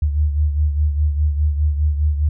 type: beating tone pair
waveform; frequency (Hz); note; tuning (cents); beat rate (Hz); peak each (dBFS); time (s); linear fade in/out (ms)
sine; 74.2 / 79.1; D2 / D#2; +18 / +29; 4.9; -15 / -23; 0.02-2.29; 5
effects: none